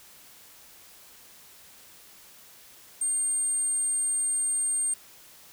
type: tone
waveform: sine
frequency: 8700 Hz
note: C#9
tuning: 33 cents flat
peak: -24 dBFS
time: 3.01-4.94 s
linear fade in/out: 5 ms
effects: white hiss -52 dBFS RMS until 5.52 s